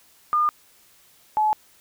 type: tone pair in turn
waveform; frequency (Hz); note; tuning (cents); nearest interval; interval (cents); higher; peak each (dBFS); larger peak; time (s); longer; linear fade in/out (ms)
sine; 1212 / 857; D#6 / A5; -46 / -46; tritone; 600; first; -17; neither; 0.33-0.49 / 1.37-1.53; neither; 0
effects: white hiss -56 dBFS RMS until 1.8 s